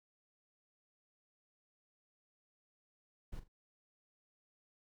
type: noise with echo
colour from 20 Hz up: brown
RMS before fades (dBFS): -44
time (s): 3.32-3.4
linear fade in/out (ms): 10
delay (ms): 41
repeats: 2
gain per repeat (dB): -12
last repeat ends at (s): 3.482
effects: none